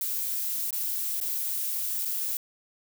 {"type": "noise with dropouts", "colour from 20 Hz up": "violet", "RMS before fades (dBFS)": -30, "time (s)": [0.01, 2.37], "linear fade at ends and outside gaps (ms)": 1, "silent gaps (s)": [[0.707, 0.728], [1.202, 1.212], [2.05, 2.055]], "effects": []}